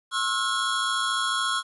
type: tone cluster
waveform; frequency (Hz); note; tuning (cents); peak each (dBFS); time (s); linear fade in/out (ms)
square; 1079 / 1322 / 1436 / 3341; C#6 / E6 / F6 / G#7; -47 / +5 / +48 / +10; -30; 0.11-1.63; 50
effects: resampled to 24000 Hz + 10-bit